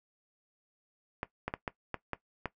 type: clicks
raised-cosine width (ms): 0.5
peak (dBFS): -18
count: 7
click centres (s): 1.231 / 1.48 / 1.539 / 1.678 / 1.943 / 2.133 / 2.457
effects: noise-tail reverb RT60 0.1 s tail -17 dB re dry